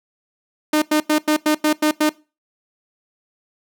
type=tone bursts; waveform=sawtooth; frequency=304.7 Hz; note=D#4; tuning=36 cents flat; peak=-10 dBFS; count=8; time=0.73-2.094 s; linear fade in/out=5 ms; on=90 ms; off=92 ms; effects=noise-tail reverb RT60 0.3 s tail -21 dB re dry